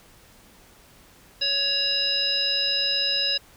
harmonic tone, 559 Hz, C#5, 14 cents sharp, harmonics 1 / 3 / 5 / 7 / 9, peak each -37 / -35 / -28 / -25 / -25 dBFS, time 1.41-3.38 s, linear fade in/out 10 ms, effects pink hiss -53 dBFS RMS until 3.56 s

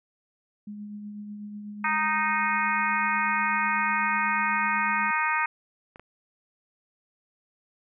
sine tone with tremolo, 207.7 Hz, G#3, in tune, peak -34 dBFS, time 0.67-5.11 s, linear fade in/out 5 ms, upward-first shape triangle, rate 8.1 Hz, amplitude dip 35%
harmonic tone, 310 Hz, D#4, 6 cents flat, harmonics 3 / 4 / 5 / 6 / 7 / 8, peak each -28 / -29 / -30 / -31 / -31 / -32 dBFS, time 1.84-5.46 s, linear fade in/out 5 ms
clicks, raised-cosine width 0.5 ms, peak -30 dBFS, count 2, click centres 5.959 / 5.996 s
effects none

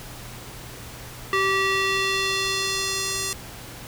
square tone with band-pass filter sweep, 387 Hz, G4, 22 cents flat, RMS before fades -24 dBFS, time 1.33-3.33 s, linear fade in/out 0 ms, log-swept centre 1800 to 7500 Hz, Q 1.1, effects added 120 Hz sine -44 dBFS peak until 3.87 s + pink hiss -40 dBFS RMS until 3.87 s

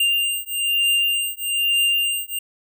square beating tone pair, 2794 / 2795.1 Hz, F7 / F7, 0 / +1 cents, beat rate 1.1 Hz, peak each -22 dBFS, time 0-2.39 s, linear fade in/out 5 ms, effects none

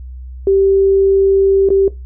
sine tone with dropouts, 390 Hz, G4, 9 cents flat, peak -8 dBFS, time 0.47-1.88 s, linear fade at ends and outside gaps 2 ms, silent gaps 1.689-1.703 s, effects noise-tail reverb RT60 0.2 s tail -17 dB re dry + added 63 Hz sine -27 dBFS peak until 2.05 s

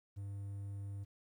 triangle tone, 99.7 Hz, G2, 30 cents sharp, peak -39 dBFS, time 0.16-1.05 s, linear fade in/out 20 ms, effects 12-bit

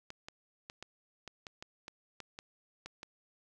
clicks, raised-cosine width 0.2 ms, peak -27 dBFS, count 12, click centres 0.104 / 0.285 / 0.699 / 0.826 / 1.277 / 1.468 / 1.625 / 1.881 / 2.203 / 2.389 / 2.86 / 3.031 s, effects none

